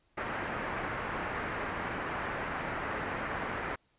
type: low-pass noise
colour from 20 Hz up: white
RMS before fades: -36 dBFS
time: 0.17-3.76 s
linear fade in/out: 10 ms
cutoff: 1900 Hz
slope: 24 dB/octave
effects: pink hiss -72 dBFS RMS until 3.98 s + resampled to 8000 Hz